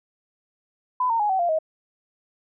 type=tone with pitch steps; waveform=sine; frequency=1004 / 915.4 / 834.6 / 760.9 / 693.7 / 632.5 Hz; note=B5 / A#5 / G#5 / F#5 / F5 / D#5; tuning=+28 / -32 / +8 / +48 / -12 / +28 cents; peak=-19 dBFS; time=1-1.588 s; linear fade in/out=5 ms; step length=98 ms; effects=none